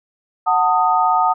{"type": "chord", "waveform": "sine", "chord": "D# diminished", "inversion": "first", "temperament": "equal with one note detuned", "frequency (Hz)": [740, 895.9, 1244.5], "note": ["F#5", "A5", "D#6"], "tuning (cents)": [0, 31, 0], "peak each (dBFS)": -17, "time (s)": [0.46, 1.34], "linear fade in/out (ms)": 20, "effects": []}